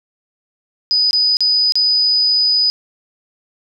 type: tone with dropouts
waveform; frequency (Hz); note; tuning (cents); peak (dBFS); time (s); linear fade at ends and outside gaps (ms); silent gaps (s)
sine; 4978; D#8; 0; -11; 0.91-2.7; 0; 1.109-1.131 / 1.369-1.406 / 1.722-1.755
effects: none